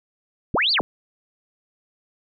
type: linear two-way sweep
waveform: sine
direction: up then down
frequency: 58.27 to 4863 to 58.27 Hz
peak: -17 dBFS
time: 0.54-0.81 s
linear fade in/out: 0 ms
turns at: 0.72 s
effects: none